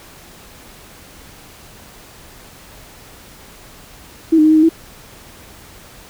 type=tone with pitch steps; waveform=sine; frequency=324.2 / 306.9 / 311.4 / 314.2 / 311.5 / 326.8 Hz; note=E4 / D#4 / D#4 / D#4 / D#4 / E4; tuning=-29 / -24 / +2 / +17 / +2 / -15 cents; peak=-7 dBFS; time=4.32-4.692 s; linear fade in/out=10 ms; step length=62 ms; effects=pink hiss -41 dBFS RMS until 6.09 s